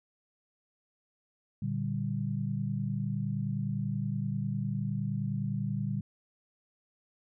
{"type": "chord", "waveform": "sine", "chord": "G minor", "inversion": "first", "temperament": "equal", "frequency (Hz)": [116.54, 146.83, 196], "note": ["Bb2", "D3", "G3"], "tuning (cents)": [0, 0, 0], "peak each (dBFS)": -34, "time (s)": [1.62, 6.01], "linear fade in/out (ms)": 5, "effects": []}